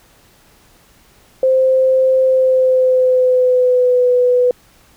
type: tone with pitch glide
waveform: sine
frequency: 522 to 495.6 Hz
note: C5 to B4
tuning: -4 to +6 cents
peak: -9 dBFS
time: 1.43-4.51 s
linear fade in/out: 2 ms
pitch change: -90 cents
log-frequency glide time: 2.23-4.11 s
effects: pink hiss -50 dBFS RMS until 4.96 s